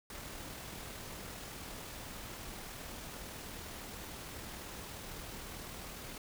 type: noise with amplitude modulation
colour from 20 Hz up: pink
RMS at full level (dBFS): -45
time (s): 0.1-6.18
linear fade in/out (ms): 2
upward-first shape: sine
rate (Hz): 39.9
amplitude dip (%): 25
effects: none